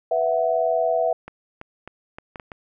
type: chord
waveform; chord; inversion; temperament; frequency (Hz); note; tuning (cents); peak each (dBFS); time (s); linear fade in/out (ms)
sine; B suspended fourth; none; equal; 493.9 / 659.3 / 740; B4 / E5 / F#5; 0 / 0 / 0; -25 / -20 / -25; 0.11-1.13; 5
type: clicks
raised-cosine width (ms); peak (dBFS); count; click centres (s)
0.5; -21; 7; 1.28 / 1.614 / 1.876 / 2.185 / 2.358 / 2.398 / 2.518
effects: none